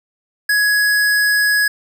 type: tone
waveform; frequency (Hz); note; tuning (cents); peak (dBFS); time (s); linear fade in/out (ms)
square; 1674; G#6; +13; -13; 0.49-1.68; 5
effects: none